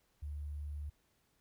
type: tone with sample-and-hold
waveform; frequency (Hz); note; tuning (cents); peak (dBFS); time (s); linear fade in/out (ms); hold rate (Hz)
sine; 73.42; D2; 0; -39; 0.22-0.9; 10; 11025
effects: pink hiss -75 dBFS RMS until 1.4 s